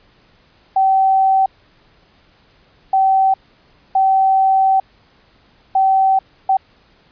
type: tone bursts at uneven times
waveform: sine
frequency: 769 Hz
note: G5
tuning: 33 cents flat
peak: -10 dBFS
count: 5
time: 0.76-1.46 / 2.93-3.34 / 3.95-4.8 / 5.75-6.19 / 6.49-6.57 s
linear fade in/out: 5 ms
effects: pink hiss -53 dBFS RMS until 7.11 s + resampled to 11025 Hz